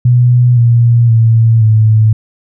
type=tone with pitch steps; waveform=sine; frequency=122.8 / 118.14 / 113.65 / 109.34 Hz; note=B2 / A#2 / A#2 / A2; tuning=-9 / +24 / -43 / -10 cents; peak=-4 dBFS; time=0.05-2.13 s; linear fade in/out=5 ms; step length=520 ms; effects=none